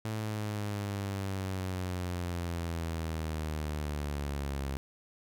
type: exponential sweep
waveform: sawtooth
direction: down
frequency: 110 to 67.8 Hz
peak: -29 dBFS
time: 0.05-4.77 s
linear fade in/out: 0 ms
effects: none